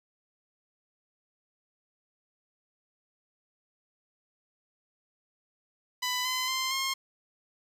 10% pulse tone with pitch steps, 997 / 1020.3 / 1044.2 / 1068.6 Hz, B5 / C6 / C6 / C6, +16 / -44 / -4 / +36 cents, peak -20 dBFS, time 6.02-6.94 s, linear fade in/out 10 ms, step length 230 ms, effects resampled to 32000 Hz + 10-bit

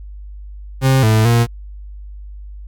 40% pulse tone with pitch steps, 132.9 / 109.5 / 117.7 Hz, C3 / A2 / A#2, +27 / -8 / +17 cents, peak -9 dBFS, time 0.81-1.47 s, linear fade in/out 50 ms, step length 220 ms, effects added 50 Hz sine -30 dBFS peak until 2.67 s

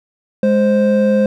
triangle tone pair together, 208.1 / 523.3 Hz, G#3 / C5, +4 / 0 cents, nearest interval octave + major third, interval 1596 cents, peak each -11 dBFS, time 0.43-1.26 s, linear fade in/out 2 ms, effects none

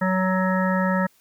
harmonic tone, 186.8 Hz, F#3, 17 cents sharp, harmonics 1 / 3 / 5 / 7 / 9 / 10, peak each -21 / -26 / -28 / -29 / -31 / -31 dBFS, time 0.01-1.07 s, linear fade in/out 10 ms, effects white hiss -60 dBFS RMS until 1.2 s

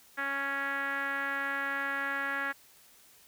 5% pulse tone with low-pass filter, 277.2 Hz, C#4, in tune, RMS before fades -33 dBFS, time 0.17-2.53 s, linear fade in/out 20 ms, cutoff 1700 Hz, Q 4.2, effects white hiss -59 dBFS RMS until 3.27 s

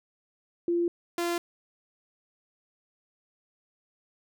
sine / sawtooth tone pair in turn, 344.3 / 344.3 Hz, F4 / F4, -25 / -25 cents, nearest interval unison, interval 0 cents, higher neither, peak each -23 dBFS, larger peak neither, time 0.68-0.88 / 1.18-1.38 s, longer neither, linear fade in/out 2 ms, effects none

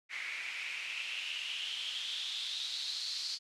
white noise with band-pass filter sweep, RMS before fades -39 dBFS, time 0.09-3.39 s, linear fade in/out 50 ms, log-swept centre 2100 to 4500 Hz, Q 6, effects low-pass 8000 Hz 12 dB/octave

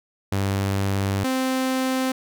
sawtooth tone pair in turn, 98.2 / 260.4 Hz, G2 / C4, +4 / -8 cents, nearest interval octave + perfect fourth, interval 1688 cents, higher second, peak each -17 dBFS, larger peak neither, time 0.32-1.24 / 1.24-2.12 s, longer first, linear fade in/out 5 ms, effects none

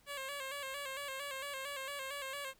10% pulse tone with vibrato, 551 Hz, C#5, 11 cents flat, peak -32 dBFS, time 0.06-2.54 s, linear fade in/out 50 ms, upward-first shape square, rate 4.4 Hz, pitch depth 58 cents each way, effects pink hiss -68 dBFS RMS until 2.59 s

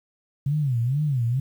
sine tone with vibrato, 133 Hz, C3, 29 cents sharp, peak -20 dBFS, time 0.46-1.4 s, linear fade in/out 5 ms, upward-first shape sine, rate 2.2 Hz, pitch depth 240 cents each way, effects 9-bit

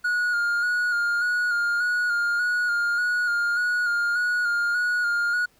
triangle tone with vibrato, 1434 Hz, F6, 45 cents sharp, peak -19 dBFS, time 0.04-5.46 s, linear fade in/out 10 ms, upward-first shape square, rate 1.7 Hz, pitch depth 27 cents each way, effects pink hiss -61 dBFS RMS until 5.59 s

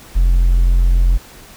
triangle tone, 43.65 Hz, F1, in tune, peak -6 dBFS, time 0.15-1.18 s, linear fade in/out 20 ms, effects tanh soft clip ceiling -3 dBFS + pink hiss -40 dBFS RMS until 1.56 s

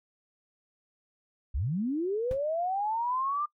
sine linear sweep, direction up, 49.8 to 1205 Hz, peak -27 dBFS, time 1.54-3.46 s, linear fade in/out 10 ms
brown noise with exponential decay, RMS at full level -34 dBFS, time 2.31-2.41 s, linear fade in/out 1 ms, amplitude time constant 21 ms
effects noise-tail reverb RT60 0.1 s tail -24 dB re dry

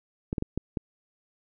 clicks, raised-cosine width 3 ms, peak -15 dBFS, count 5, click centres 0.329 / 0.382 / 0.424 / 0.576 / 0.772 s, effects none

